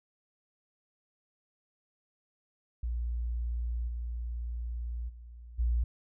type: tone with level steps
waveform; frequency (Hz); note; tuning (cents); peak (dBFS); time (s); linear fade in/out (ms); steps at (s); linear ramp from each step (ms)
sine; 58.9; A#1; +19; -30 / -33 / -45 / -25; 2.83-5.84; 5; 3.87 / 5.08 / 5.58; 20
effects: none